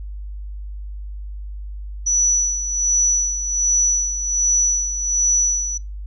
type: tone with tremolo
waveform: sine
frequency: 5920 Hz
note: F#8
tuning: in tune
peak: -13 dBFS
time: 2.06-5.78 s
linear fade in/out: 10 ms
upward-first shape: sine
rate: 1.3 Hz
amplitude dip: 65%
effects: noise-tail reverb RT60 0.2 s tail -23 dB re dry + added 50 Hz sine -28 dBFS peak until 6.06 s